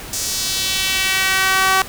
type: tone with high-pass filter sweep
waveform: sawtooth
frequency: 380.7 Hz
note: F#4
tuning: 49 cents sharp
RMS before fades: -18 dBFS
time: 0.13-1.82 s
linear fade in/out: 2 ms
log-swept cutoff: 6400 to 1000 Hz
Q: 1.5
effects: pink hiss -33 dBFS RMS until 1.88 s